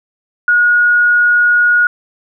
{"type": "tone", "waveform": "sine", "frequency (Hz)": 1446, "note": "F#6", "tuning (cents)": -40, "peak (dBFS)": -7, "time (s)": [0.48, 1.87], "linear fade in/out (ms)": 2, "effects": []}